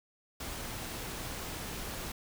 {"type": "noise", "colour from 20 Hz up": "pink", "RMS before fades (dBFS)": -40, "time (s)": [0.4, 2.12], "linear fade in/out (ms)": 5, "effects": []}